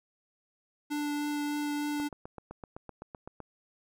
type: tone with vibrato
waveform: square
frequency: 293.7 Hz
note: D4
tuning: in tune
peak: -31 dBFS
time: 0.9-2.09 s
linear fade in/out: 20 ms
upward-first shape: triangle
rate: 3.3 Hz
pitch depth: 9 cents each way
type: click train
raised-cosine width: 1 ms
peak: -28 dBFS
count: 12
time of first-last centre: 2-3.403 s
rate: 7.84 Hz
effects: none